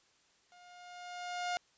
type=tone with level ramp; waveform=sawtooth; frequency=712 Hz; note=F5; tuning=33 cents sharp; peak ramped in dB=-54 to -28 dBFS; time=0.52-1.57 s; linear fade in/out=0 ms; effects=white hiss -69 dBFS RMS until 1.77 s + resampled to 16000 Hz